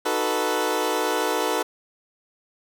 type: chord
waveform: 20% pulse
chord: B dominant seventh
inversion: first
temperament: equal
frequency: 311.1 / 370 / 440 / 493.9 Hz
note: D#4 / F#4 / A4 / B4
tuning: 0 / 0 / 0 / 0 cents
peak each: -24 / -24 / -21 / -22 dBFS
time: 0.05-1.63 s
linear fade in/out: 10 ms
effects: none